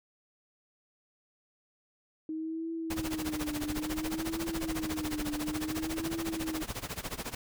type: tone with vibrato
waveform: sine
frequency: 313.7 Hz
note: D#4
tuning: 14 cents sharp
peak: -33 dBFS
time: 2.29-6.63 s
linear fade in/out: 2 ms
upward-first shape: triangle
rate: 0.58 Hz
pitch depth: 88 cents each way
type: noise with tremolo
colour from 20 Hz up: pink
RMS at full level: -35 dBFS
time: 2.9-7.35 s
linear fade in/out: 5 ms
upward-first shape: sine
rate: 14 Hz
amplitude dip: 90%
effects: none